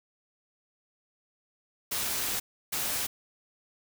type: noise bursts at uneven times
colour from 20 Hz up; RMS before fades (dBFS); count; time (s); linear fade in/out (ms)
white; -31; 2; 1.91-2.4 / 2.72-3.07; 10
effects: none